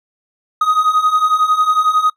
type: beating tone pair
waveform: triangle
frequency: 1244.5 / 1255.5 Hz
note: D#6 / D#6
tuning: 0 / +15 cents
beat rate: 11 Hz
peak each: -15 / -11 dBFS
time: 0.61-2.1 s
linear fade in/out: 5 ms
effects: noise-tail reverb RT60 0.1 s tail -21 dB re dry